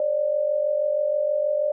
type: tone pair together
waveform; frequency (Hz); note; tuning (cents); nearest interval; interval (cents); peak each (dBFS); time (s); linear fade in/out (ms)
sine; 550 / 596.3; C#5 / D5; -14 / +26; minor second; 140; -26 / -21; 0-1.72; 2
effects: none